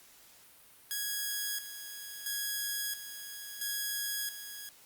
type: tone with tremolo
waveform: 5% pulse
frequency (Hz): 1659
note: G#6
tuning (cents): -2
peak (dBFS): -22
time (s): 0.91-4.69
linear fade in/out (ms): 0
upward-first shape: square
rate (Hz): 0.74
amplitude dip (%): 65
effects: white hiss -58 dBFS RMS until 4.85 s + Opus 48 kbps